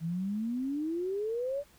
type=exponential sweep; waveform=sine; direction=up; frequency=158.2 to 587 Hz; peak=-30 dBFS; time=0-1.64 s; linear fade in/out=50 ms; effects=pink hiss -61 dBFS RMS until 1.78 s